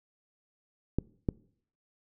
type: clicks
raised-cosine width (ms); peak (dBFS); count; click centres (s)
3; -14; 2; 0.986 / 1.288
effects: noise-tail reverb RT60 0.6 s tail -23 dB re dry